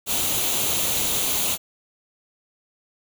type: noise with comb filter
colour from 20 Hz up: white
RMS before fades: -23 dBFS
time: 0.06-1.58 s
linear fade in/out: 50 ms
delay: 0.29 ms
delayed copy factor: +0.55
effects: none